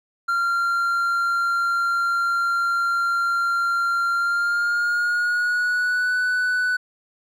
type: tone with pitch glide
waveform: triangle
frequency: 1383 to 1490.8 Hz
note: F6 to F#6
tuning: -17 to +13 cents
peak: -17 dBFS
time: 0.28-6.77 s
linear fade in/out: 10 ms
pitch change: +130 cents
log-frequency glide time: 4.13-6.15 s
effects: none